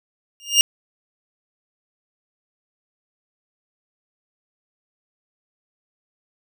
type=tone with exponential growth; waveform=25% pulse; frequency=2824 Hz; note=F7; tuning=19 cents sharp; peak=-3 dBFS; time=0.4-0.61 s; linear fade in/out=0 ms; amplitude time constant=44 ms; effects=none